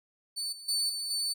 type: tone with level steps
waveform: 30% pulse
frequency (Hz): 4505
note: C#8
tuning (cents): +27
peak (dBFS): -29 / -41 / -24 / -30 / -26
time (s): 0.36-1.34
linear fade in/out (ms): 20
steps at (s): 0.52 / 0.68 / 0.89 / 1.1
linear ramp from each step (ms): 10
effects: none